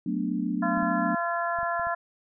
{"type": "chord", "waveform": "sine", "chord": "B minor seventh", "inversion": "second", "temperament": "equal", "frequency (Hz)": [185, 220, 246.9, 293.7], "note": ["F#3", "A3", "B3", "D4"], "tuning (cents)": [0, 0, 0, 0], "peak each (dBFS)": -31, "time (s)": [0.06, 1.15], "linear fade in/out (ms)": 5}
{"type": "harmonic tone", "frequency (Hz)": 342.1, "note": "F4", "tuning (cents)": -36, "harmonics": [2, 3, 4, 5], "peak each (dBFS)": [-29, -31, -32, -33], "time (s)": [0.62, 1.95], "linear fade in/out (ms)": 10}
{"type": "clicks", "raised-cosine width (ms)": 5, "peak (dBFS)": -35, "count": 6, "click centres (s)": [0.776, 0.828, 1.588, 1.631, 1.796, 1.87]}
{"effects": []}